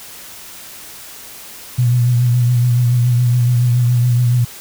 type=tone with vibrato; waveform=sine; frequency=122 Hz; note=B2; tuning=21 cents flat; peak=-10 dBFS; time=1.78-4.45 s; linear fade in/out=10 ms; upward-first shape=triangle; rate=7.1 Hz; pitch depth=45 cents each way; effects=white hiss -35 dBFS RMS until 4.6 s